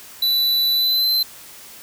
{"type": "tone with pitch glide", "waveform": "square", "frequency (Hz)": [3971, 4085], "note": ["B7", "C8"], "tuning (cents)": [9, -42], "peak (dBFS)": -16, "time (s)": [0.22, 1.23], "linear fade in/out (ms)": 5, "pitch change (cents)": 49, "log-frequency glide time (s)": [0.74, 1.12], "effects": ["white hiss -41 dBFS RMS until 1.82 s"]}